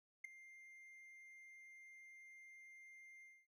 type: tone with ADSR envelope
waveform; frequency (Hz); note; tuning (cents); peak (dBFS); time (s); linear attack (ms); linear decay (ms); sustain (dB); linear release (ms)
triangle; 2103; C7; +8; -39; 0.24-3.47; 8; 5; -17; 240
effects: none